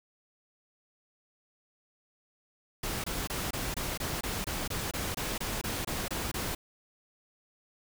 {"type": "noise bursts", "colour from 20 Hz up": "pink", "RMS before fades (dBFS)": -34, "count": 16, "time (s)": [2.83, 6.55], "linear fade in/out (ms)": 5, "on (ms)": 210, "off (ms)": 24, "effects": []}